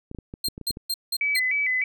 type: clicks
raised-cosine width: 3 ms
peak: -23 dBFS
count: 9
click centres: 0.114 / 0.148 / 0.187 / 0.339 / 0.484 / 0.579 / 0.613 / 0.707 / 0.771 s
type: tone bursts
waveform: sawtooth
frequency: 4189 Hz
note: C8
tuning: 1 cent sharp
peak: -21 dBFS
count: 5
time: 0.44-1.395 s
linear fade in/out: 5 ms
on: 47 ms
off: 180 ms
type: tone with vibrato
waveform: sine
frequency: 2150 Hz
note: C7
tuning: 47 cents sharp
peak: -21 dBFS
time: 1.21-1.84 s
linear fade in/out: 2 ms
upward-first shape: square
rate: 3.3 Hz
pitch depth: 110 cents each way
effects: none